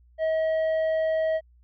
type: tone with tanh clipping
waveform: sine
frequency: 638 Hz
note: D#5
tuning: 43 cents sharp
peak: -23 dBFS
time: 0.18-1.41 s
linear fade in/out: 50 ms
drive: 6 dB
effects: added 60 Hz sine -54 dBFS peak until 1.63 s